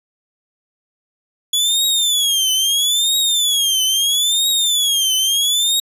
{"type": "tone with vibrato", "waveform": "sawtooth", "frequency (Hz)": 3393, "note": "G#7", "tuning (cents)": 36, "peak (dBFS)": -11, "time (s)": [1.53, 5.8], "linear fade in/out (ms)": 5, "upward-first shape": "triangle", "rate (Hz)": 0.76, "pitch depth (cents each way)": 200, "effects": ["resampled to 32000 Hz"]}